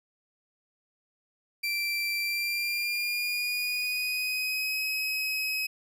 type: tone with pitch glide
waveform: 30% pulse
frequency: 2349 to 2547 Hz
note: D7 to D#7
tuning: 0 to +40 cents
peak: -25 dBFS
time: 1.63-5.67 s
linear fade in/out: 10 ms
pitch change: +140 cents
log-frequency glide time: 2.2-4.82 s
effects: none

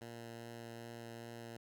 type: tone with vibrato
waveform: 10% pulse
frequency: 116.54 Hz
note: A#2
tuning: in tune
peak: -39 dBFS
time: 0.01-1.57 s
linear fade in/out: 5 ms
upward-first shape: triangle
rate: 2.5 Hz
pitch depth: 11 cents each way
effects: none

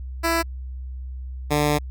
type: tone pair in turn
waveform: 10% pulse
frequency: 332.5 / 148.11 Hz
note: E4 / D3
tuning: +15 / +15 cents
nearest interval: octave + major second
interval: 1400 cents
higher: first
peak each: -11 / -10 dBFS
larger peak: second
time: 0.23-0.43 / 1.5-1.79 s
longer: second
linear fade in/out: 20 ms
effects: added 64 Hz sine -30 dBFS peak until 1.9 s

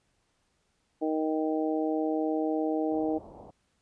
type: harmonic tone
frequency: 156.6 Hz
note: D#3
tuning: 11 cents sharp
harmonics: 2 / 3 / 4 / 5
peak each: -28 / -32 / -34 / -36 dBFS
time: 1.01-3.19 s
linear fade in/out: 20 ms
type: low-pass noise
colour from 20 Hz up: white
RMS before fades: -48 dBFS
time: 2.91-3.51 s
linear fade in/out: 10 ms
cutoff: 900 Hz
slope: 48 dB/octave
effects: pink hiss -73 dBFS RMS until 3.81 s + resampled to 22050 Hz

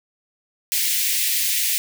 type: high-pass noise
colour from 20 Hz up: white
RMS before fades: -21 dBFS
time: 0.72-1.78 s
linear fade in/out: 0 ms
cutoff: 1900 Hz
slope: 48 dB/octave
effects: none

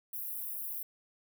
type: high-pass noise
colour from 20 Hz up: white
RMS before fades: -39 dBFS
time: 0.13-0.83 s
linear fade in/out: 5 ms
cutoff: 11000 Hz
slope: 48 dB/octave
effects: none

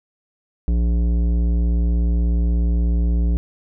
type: tone with tanh clipping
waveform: sine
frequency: 58.27 Hz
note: A#1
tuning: in tune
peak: -17 dBFS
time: 0.68-3.37 s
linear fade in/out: 0 ms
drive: 13 dB
effects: none

